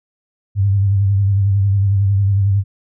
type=tone with vibrato; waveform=sine; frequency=99 Hz; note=G2; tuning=18 cents sharp; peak=-11 dBFS; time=0.55-2.64 s; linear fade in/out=50 ms; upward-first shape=sine; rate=11 Hz; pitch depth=50 cents each way; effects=none